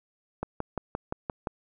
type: click train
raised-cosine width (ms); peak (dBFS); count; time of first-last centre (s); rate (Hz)
1; -16; 7; 0.43-1.472; 5.76
effects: none